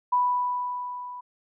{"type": "tone with level ramp", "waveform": "sine", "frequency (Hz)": 987.8, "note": "B5", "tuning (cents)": 0, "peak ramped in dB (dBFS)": [-18, -36], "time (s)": [0.12, 1.21], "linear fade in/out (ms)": 10, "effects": []}